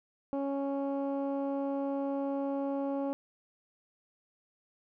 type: tone with low-pass filter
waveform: 15% pulse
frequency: 277.2 Hz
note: C#4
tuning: in tune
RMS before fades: -33 dBFS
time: 0.33-3.13 s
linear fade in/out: 0 ms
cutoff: 590 Hz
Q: 0.86
effects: none